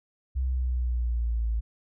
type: exponential sweep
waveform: sine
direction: down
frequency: 65.41 to 55.1 Hz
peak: -24 dBFS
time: 0.35-1.61 s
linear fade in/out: 20 ms
effects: none